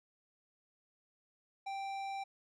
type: tone with tanh clipping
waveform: sine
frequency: 784 Hz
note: G5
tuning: in tune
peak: -40 dBFS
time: 1.66-2.24 s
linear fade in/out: 10 ms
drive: 14 dB
effects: none